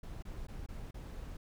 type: noise with dropouts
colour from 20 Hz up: brown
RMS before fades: -44 dBFS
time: 0.03-1.37 s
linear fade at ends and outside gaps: 5 ms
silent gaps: 0.225-0.251 / 0.47-0.483 / 0.663-0.686 / 0.91-0.942 s
effects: none